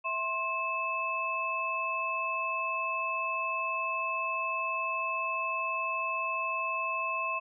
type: tone cluster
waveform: sine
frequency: 655 / 1060 / 2614 Hz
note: E5 / C6 / E7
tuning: -11 / +22 / -15 cents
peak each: -39 / -32 / -33 dBFS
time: 0.04-7.4 s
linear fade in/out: 20 ms
effects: none